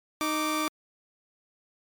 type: tone pair together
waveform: sawtooth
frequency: 309.3 / 1170.3 Hz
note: D#4 / D6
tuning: -10 / -6 cents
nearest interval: octave + major seventh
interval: 2304 cents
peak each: -25 dBFS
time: 0.21-0.68 s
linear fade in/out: 0 ms
effects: MP3 96 kbps